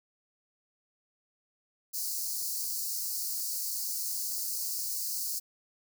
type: high-pass noise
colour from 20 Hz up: white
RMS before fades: -34 dBFS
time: 1.93-5.4 s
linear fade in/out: 20 ms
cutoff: 4300 Hz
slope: 96 dB/octave
effects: none